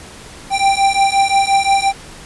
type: beating tone pair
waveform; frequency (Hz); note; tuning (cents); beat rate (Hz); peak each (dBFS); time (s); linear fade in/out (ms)
square; 784 / 789.7; G5 / G5; 0 / +13; 5.7; -15; 0.5-1.93; 50
effects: pink hiss -36 dBFS RMS until 2.25 s + resampled to 24000 Hz